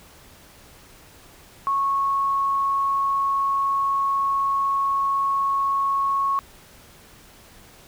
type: tone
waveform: sine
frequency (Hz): 1101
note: C#6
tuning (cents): -12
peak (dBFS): -19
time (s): 1.67-6.39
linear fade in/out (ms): 0
effects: pink hiss -49 dBFS RMS until 7.87 s